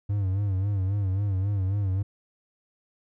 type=tone with vibrato; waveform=triangle; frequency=98 Hz; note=G2; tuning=in tune; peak=-21 dBFS; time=0.09-2.03 s; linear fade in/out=10 ms; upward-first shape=sine; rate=3.7 Hz; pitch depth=89 cents each way; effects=none